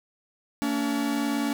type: tone pair together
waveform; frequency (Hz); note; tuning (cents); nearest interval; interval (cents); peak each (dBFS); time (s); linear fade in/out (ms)
45% pulse; 226.3 / 285.1; A3 / C#4; +49 / +49; major third; 400; -29 / -26; 0.62-1.53; 0
effects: none